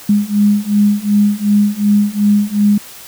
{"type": "beating tone pair", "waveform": "sine", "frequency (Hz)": [204.6, 207.3], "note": ["G#3", "G#3"], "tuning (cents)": [-26, -3], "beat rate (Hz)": 2.7, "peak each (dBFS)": [-13, -12], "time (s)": [0.09, 2.78], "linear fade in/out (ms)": 5, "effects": ["white hiss -35 dBFS RMS until 3.07 s"]}